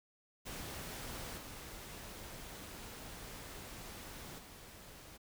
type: noise with level steps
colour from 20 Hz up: pink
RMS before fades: -45 / -49 / -54 dBFS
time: 0.45-5.18 s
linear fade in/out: 20 ms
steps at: 1.37 / 4.38 s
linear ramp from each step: 10 ms
effects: none